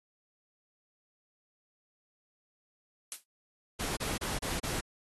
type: noise with exponential decay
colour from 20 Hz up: blue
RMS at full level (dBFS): -31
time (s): 3.12-3.24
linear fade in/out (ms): 1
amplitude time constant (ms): 24
type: noise bursts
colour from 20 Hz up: pink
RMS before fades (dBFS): -35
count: 5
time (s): 3.79-4.81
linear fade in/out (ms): 10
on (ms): 180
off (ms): 30
effects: AAC 32 kbps